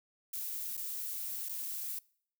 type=noise with dropouts; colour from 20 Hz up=violet; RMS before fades=-39 dBFS; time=0.33-1.99 s; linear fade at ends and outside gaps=5 ms; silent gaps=0.77-0.774 / 1.488-1.492 s; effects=noise-tail reverb RT60 0.6 s tail -24 dB re dry